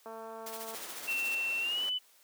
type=click train; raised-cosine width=1 ms; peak=-30 dBFS; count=155; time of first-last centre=0.06-0.748 s; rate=224 Hz
type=noise with tremolo; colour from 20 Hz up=white; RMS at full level=-42 dBFS; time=0.46-1.35 s; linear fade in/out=5 ms; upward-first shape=sine; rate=14 Hz; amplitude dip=60%
type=noise; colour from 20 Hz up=pink; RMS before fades=-45 dBFS; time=0.73-1.9 s; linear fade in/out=10 ms
type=tone with pitch glide; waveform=sine; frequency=2700 to 2996 Hz; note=E7 to F#7; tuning=+41 to +21 cents; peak=-30 dBFS; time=1.07-1.99 s; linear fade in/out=20 ms; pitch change=+180 cents; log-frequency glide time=1.6-1.83 s
effects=white hiss -63 dBFS RMS until 2.23 s + high-pass 400 Hz 12 dB/octave